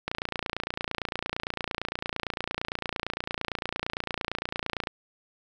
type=click train; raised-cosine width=0.3 ms; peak=-13 dBFS; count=139; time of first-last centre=0.08-4.872 s; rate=28.8 Hz; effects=none